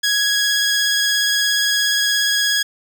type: tone with vibrato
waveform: 15% pulse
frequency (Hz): 1661.2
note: G#6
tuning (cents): 0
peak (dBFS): -9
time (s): 0.03-2.63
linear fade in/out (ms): 10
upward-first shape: square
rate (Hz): 17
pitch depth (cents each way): 9
effects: none